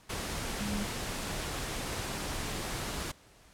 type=tone in noise; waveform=sine; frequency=205.2 Hz; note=G#3; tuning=21 cents flat; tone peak=-33 dBFS; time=0.6-0.85 s; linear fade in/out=10 ms; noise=pink; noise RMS=-36 dBFS; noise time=0.09-3.12 s; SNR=0 dB; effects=pink hiss -59 dBFS RMS until 3.53 s + low-pass 11000 Hz 12 dB/octave